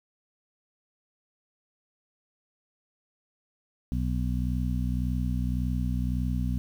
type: harmonic tone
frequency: 61.8 Hz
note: B1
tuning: 2 cents sharp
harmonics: 1 / 2 / 3 / 4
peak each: -28 / -31 / -33 / -34 dBFS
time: 3.92-6.58 s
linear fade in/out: 0 ms
effects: 9-bit